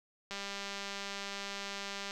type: click train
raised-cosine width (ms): 0.2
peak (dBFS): -23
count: 359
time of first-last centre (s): 0.31-2.109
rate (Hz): 199
effects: none